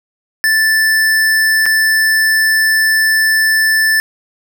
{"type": "tone with dropouts", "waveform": "square", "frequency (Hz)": 1760, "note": "A6", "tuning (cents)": 0, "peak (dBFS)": -10, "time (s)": [0.44, 4], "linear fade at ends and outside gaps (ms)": 0, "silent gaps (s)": [1.657, 1.663], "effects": ["8-bit"]}